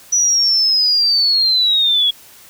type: linear sweep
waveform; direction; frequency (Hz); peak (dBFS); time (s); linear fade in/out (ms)
sine; down; 5920 to 3322; -11; 0.12-2.11; 10
effects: white hiss -43 dBFS RMS until 2.49 s